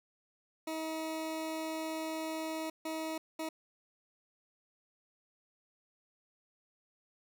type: tone bursts at uneven times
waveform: 20% pulse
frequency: 318.5 Hz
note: D#4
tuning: 41 cents sharp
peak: -31 dBFS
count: 3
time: 0.67-2.7 / 2.85-3.18 / 3.39-3.49 s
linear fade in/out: 5 ms
effects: none